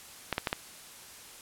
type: clicks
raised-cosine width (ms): 0.3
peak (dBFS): -12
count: 4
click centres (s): 0.327 / 0.381 / 0.472 / 0.529
effects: white hiss -49 dBFS RMS until 1.41 s + low-pass 12000 Hz 12 dB/octave